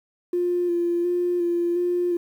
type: tone with vibrato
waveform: triangle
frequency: 349.2 Hz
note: F4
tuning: in tune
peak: -16 dBFS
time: 0.33-2.17 s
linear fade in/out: 5 ms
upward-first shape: square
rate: 1.4 Hz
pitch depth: 20 cents each way
effects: tanh soft clip ceiling -18 dBFS + 9-bit